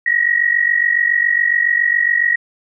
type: tone pair together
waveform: sine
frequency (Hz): 1875.8 / 1923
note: A#6 / B6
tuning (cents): +10 / -47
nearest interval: unison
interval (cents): 43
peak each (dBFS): -15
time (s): 0.06-2.36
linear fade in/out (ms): 5
effects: none